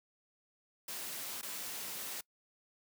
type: noise with dropouts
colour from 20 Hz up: white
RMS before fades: -42 dBFS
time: 0.88-2.21 s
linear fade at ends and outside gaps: 5 ms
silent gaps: 1.414-1.428 s
effects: noise-tail reverb RT60 0.1 s tail -24 dB re dry + high-pass 150 Hz 12 dB/octave